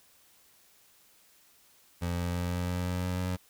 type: tone with pitch steps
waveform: 25% pulse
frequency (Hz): 87 / 87.61 / 88.21 / 88.83 / 89.45 / 90.07 / 90.69 / 91.33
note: F2 / F2 / F2 / F2 / F2 / F#2 / F#2 / F#2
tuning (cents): -6 / +6 / +18 / +30 / +42 / -46 / -34 / -22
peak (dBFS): -26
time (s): 2.01-3.37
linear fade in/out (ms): 20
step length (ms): 170
effects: white hiss -62 dBFS RMS until 3.49 s